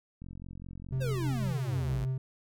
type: click train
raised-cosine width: 5 ms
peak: -32 dBFS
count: 59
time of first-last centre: 0.22-1.512 s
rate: 44.9 Hz
type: tone with tremolo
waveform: triangle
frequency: 130.8 Hz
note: C3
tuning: in tune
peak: -26 dBFS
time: 0.92-2.18 s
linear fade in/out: 5 ms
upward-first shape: sine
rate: 6.2 Hz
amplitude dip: 30%
type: exponential sweep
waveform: square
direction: down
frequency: 554.4 to 47.42 Hz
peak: -35 dBFS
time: 1-2.06 s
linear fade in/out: 20 ms
effects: none